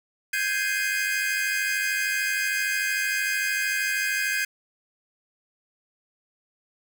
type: chord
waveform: 45% pulse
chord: Ab major seventh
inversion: third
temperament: equal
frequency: 1568 / 1661.2 / 2093 / 2489 Hz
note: G6 / Ab6 / C7 / Eb7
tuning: 0 / 0 / 0 / 0 cents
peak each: -28 / -29 / -32 / -30 dBFS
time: 0.33-4.45 s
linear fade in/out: 5 ms
effects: none